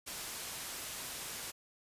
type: low-pass noise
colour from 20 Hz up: white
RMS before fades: -43 dBFS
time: 0.06-1.52 s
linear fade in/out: 20 ms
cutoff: 12000 Hz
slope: 12 dB/octave
effects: resampled to 32000 Hz